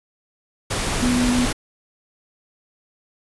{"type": "tone in noise", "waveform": "sine", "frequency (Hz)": 246.9, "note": "B3", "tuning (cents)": 0, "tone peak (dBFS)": -17, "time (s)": [1.02, 1.46], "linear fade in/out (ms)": 10, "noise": "pink", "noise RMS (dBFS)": -23, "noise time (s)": [0.7, 1.53], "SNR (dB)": 3, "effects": ["resampled to 24000 Hz"]}